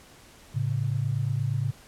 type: tone pair together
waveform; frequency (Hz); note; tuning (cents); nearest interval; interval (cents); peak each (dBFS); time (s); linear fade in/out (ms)
sine; 109.9 / 138.47; A2 / C#3; -2 / -2; major third; 400; -27; 0.54-1.72; 20
effects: pink hiss -52 dBFS RMS until 1.87 s + low-pass 12000 Hz 12 dB/octave